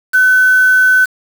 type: tone with quantisation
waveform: sine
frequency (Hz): 1511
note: F#6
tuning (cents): +36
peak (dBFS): -6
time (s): 0.13-1.06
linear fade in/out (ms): 20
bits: 4
effects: none